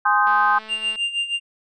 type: chord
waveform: sine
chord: Ab major seventh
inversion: none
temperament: equal with one note detuned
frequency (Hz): 830.6 / 1046.5 / 1244.5 / 1552.7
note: Ab5 / C6 / Eb6 / G6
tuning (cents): 0 / 0 / 0 / -17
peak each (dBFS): -20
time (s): 0.05-0.59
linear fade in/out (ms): 10
type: click train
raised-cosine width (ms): 0.3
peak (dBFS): -24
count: 151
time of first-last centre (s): 0.27-0.958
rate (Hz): 218
type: tone with tremolo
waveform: triangle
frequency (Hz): 2794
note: F7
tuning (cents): 0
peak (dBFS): -17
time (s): 0.68-1.4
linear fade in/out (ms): 50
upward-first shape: sine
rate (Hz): 6.3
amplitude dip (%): 75
effects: resampled to 22050 Hz